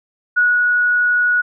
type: tone with ADSR envelope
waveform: sine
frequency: 1461 Hz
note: F#6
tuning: 22 cents flat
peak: -10 dBFS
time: 0.36-1.42 s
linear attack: 18 ms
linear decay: 200 ms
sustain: -2 dB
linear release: 17 ms
effects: none